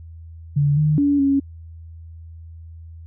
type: tone with pitch steps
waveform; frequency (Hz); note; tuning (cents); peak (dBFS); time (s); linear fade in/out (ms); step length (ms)
sine; 143.9 / 151.5 / 285.5 / 276.6; D3 / D#3 / D4 / C#4; -35 / -46 / -49 / -4; -14; 0.56-1.4; 10; 210
effects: added 82 Hz sine -36 dBFS peak until 3.06 s